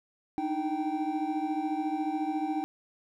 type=tone cluster; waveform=triangle; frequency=301.5 / 315.6 / 778 Hz; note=D4 / D#4 / G5; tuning=+46 / +25 / -13 cents; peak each=-31 dBFS; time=0.38-2.64 s; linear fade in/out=0 ms; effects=none